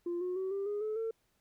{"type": "tone with pitch steps", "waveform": "sine", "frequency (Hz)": [347, 362.4, 378.4, 395.2, 412.7, 430.9, 450], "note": ["F4", "F#4", "F#4", "G4", "G#4", "A4", "A4"], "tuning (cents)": [-11, -36, 39, 14, -11, -36, 39], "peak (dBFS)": -31, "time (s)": [0.06, 1.11], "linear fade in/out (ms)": 5, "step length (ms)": 150, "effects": ["tanh soft clip ceiling -30 dBFS", "pink hiss -75 dBFS RMS until 1.4 s"]}